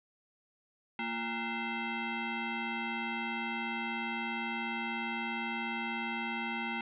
sine tone with frequency modulation, 924 Hz, A#5, 16 cents flat, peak -33 dBFS, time 0.99-6.81 s, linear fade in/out 2 ms, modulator 577 Hz, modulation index 3.3, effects none

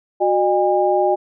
sine tone cluster, 366.2 / 608 / 809 Hz, F#4 / D#5 / G#5, -18 / -40 / -46 cents, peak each -18 dBFS, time 0.2-1.16 s, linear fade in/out 20 ms, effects none

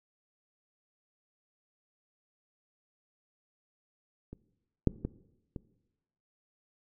clicks, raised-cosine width 3 ms, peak -30 / -10 / -19 / -26 dBFS, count 4, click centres 4.33 / 4.873 / 5.05 / 5.562 s, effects noise-tail reverb RT60 1.0 s tail -19 dB re dry

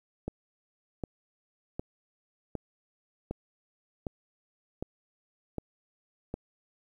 click train, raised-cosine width 2 ms, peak -20 dBFS, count 9, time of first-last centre 0.28-6.341 s, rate 1.32 Hz, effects 10-bit

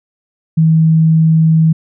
sine tone, 160.5 Hz, E3, 46 cents flat, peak -6 dBFS, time 0.57-1.73 s, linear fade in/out 10 ms, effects none

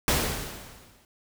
pink noise with exponential decay, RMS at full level -21 dBFS, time 0.08-1.05 s, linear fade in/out 1 ms, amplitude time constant 210 ms, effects none

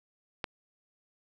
click, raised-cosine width 0.3 ms, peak -16 dBFS, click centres 0.442 s, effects 8-bit

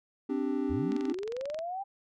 triangle chord, C suspended second, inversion none, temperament just, 261.6 / 294.3 / 392.4 Hz, C4 / D4 / G4, 0 / +4 / +2 cents, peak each -30 / -30 / -33 dBFS, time 0.29-1.13 s, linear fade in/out 10 ms
sine linear sweep, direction up, 61.5 to 805 Hz, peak -33 dBFS, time 0.69-1.84 s, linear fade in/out 20 ms
click train, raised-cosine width 0.2 ms, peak -26 dBFS, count 16, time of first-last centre 0.92-1.59 s, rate 22.4 Hz
effects none

